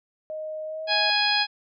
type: tone with pitch glide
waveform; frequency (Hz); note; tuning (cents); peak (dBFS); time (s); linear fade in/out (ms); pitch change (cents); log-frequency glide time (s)
sine; 622.3 to 638.7; D#5 to D#5; 0 to +45; -30; 0.3-1.1; 0; +45; 0.65-0.9
type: harmonic tone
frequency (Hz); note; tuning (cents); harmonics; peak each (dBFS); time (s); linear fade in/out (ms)
830.6; G#5; 0; 1 / 2 / 3 / 4 / 5 / 6; -27 / -27 / -27 / -27 / -27 / -27; 0.87-1.47; 50
effects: none